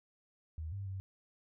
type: tone with pitch steps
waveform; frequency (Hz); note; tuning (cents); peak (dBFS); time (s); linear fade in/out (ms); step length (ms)
sine; 79.3 / 98.8 / 95.8; D#2 / G2 / G2; +33 / +14 / -39; -38; 0.58-1; 0; 140
effects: none